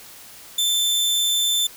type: tone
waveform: sawtooth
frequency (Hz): 3542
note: A7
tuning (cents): +11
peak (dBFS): -15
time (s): 0.58-1.67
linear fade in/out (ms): 5
effects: white hiss -43 dBFS RMS until 1.76 s